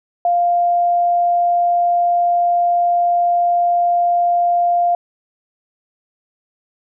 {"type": "tone", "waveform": "sine", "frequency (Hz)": 698.5, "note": "F5", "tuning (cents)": 0, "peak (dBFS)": -12, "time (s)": [0.25, 4.95], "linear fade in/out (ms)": 2, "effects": []}